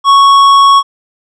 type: tone with tanh clipping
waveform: sine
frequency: 1108.7 Hz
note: C#6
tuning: in tune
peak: -4 dBFS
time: 0.04-0.83 s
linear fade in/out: 50 ms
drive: 11 dB
effects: none